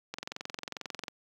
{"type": "click train", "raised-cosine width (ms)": 0.2, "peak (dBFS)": -19, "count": 22, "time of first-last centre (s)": [0.14, 1.082], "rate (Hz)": 22.3, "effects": ["high-pass 150 Hz 12 dB/octave", "10-bit"]}